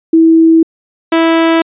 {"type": "tone pair in turn", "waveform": ["sine", "sawtooth"], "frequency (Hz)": [325.7, 328.5], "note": ["E4", "E4"], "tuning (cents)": [-21, -6], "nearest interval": "unison", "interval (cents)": 15, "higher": "second", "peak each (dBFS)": -3, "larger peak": "neither", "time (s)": [[0.13, 0.63], [1.12, 1.62]], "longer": "neither", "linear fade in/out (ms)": 5, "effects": ["resampled to 8000 Hz"]}